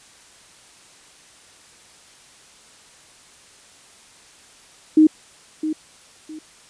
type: tone with echo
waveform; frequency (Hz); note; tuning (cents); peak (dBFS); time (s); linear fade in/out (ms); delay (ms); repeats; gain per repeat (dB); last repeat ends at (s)
sine; 311.1; D#4; 0; -8; 4.97-5.07; 5; 660; 2; -12; 6.39
effects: white hiss -49 dBFS RMS until 6.69 s + resampled to 22050 Hz